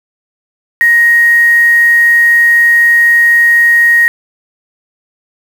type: tone with quantisation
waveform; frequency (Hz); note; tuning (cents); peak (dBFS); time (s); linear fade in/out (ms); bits
sine; 1876; A#6; +11; -4; 0.81-4.08; 0; 4
effects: none